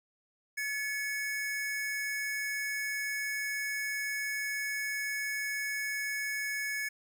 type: tone pair together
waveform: square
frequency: 1713 / 2217 Hz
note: A6 / C#7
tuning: -47 / 0 cents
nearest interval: major third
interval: 447 cents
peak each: -36 / -36 dBFS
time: 0.57-6.89 s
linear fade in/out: 10 ms
effects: none